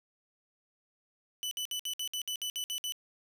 sawtooth tone bursts, 2986 Hz, F#7, 15 cents sharp, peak -30 dBFS, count 11, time 1.43-2.922 s, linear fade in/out 0 ms, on 82 ms, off 59 ms, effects none

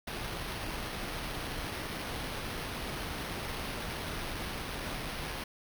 pink noise with sample-and-hold, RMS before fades -38 dBFS, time 0.07-5.44 s, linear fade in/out 5 ms, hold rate 7350 Hz, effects none

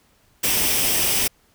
white noise with comb filter, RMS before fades -20 dBFS, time 0.43-1.28 s, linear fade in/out 10 ms, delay 0.36 ms, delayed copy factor +0.5, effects pink hiss -60 dBFS RMS until 1.54 s

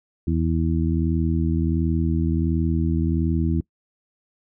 harmonic tone, 81.4 Hz, E2, 21 cents flat, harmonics 1 / 2 / 3 / 4, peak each -22 / -24 / -26 / -27 dBFS, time 0.27-3.61 s, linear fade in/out 5 ms, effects noise-tail reverb RT60 0.1 s tail -23 dB re dry

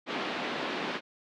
pink band-pass noise, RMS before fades -34 dBFS, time 0.06-1.01 s, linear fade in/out 50 ms, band 220 to 3800 Hz, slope 24 dB/octave, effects none

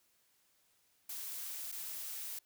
blue noise with dropouts, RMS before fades -43 dBFS, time 1.09-2.39 s, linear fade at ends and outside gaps 5 ms, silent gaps 1.717-1.722 s, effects white hiss -73 dBFS RMS until 2.45 s

